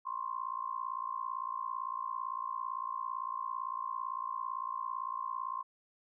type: tone with amplitude modulation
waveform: sine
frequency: 1056 Hz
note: C6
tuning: 16 cents sharp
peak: -31 dBFS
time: 0.05-5.63 s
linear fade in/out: 20 ms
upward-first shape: sine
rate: 57.8 Hz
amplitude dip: 95%
effects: none